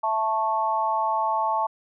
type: harmonic tone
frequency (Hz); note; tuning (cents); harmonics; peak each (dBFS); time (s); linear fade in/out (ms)
220; A3; 0; 3 / 4 / 5; -29 / -23 / -27; 0.03-1.67; 10
effects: none